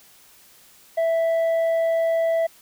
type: tone with tanh clipping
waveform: sine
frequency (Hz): 659.3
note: E5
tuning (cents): 0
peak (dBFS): -19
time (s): 0.97-2.47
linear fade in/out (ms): 10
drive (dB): 4
effects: white hiss -52 dBFS RMS until 2.61 s